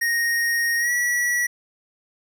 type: tone with pitch glide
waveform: square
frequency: 1864.7 to 1937.2 Hz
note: A#6 to B6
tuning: 0 to -34 cents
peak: -20 dBFS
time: 0.01-1.47 s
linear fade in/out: 10 ms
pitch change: +66 cents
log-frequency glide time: 0.79-0.91 s
effects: none